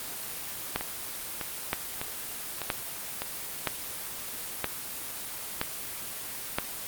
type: two click trains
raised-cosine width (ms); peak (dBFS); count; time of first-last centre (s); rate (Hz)
0.3; -9 / -15; 7 / 5; 0.76-6.585 / 0.81-3.22; 1.03 / 1.66
effects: white hiss -37 dBFS RMS until 6.87 s + Opus 24 kbps